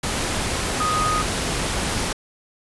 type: tone in noise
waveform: sine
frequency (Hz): 1244.5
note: D#6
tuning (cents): 0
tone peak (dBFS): -20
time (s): 0.8-1.22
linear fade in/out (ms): 5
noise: pink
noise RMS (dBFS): -24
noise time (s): 0.03-2.13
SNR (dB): +1
effects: resampled to 24000 Hz